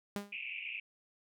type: tone with exponential decay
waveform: sawtooth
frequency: 202.8 Hz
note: G#3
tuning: 41 cents flat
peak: -29 dBFS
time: 0.16-0.37 s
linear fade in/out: 0 ms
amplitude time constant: 44 ms
type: band-pass noise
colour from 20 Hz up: white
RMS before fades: -42 dBFS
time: 0.32-0.8 s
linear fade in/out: 5 ms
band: 2300 to 2700 Hz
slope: 96 dB/octave
effects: none